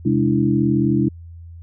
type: tone cluster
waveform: sine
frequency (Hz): 132 / 205.7 / 290.1 / 329.1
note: C3 / G#3 / D4 / E4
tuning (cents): +16 / -16 / -21 / -3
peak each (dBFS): -20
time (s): 0.05-1.09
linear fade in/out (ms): 10
effects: added 84 Hz sine -35 dBFS peak until 1.62 s